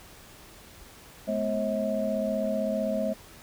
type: tone cluster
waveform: sine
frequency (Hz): 213.2 / 248.8 / 539 / 641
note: G#3 / B3 / C#5 / E5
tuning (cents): +46 / +13 / -49 / -49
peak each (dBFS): -30 / -35 / -32 / -29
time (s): 1.27-3.14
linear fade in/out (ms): 20
effects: pink hiss -50 dBFS RMS until 3.42 s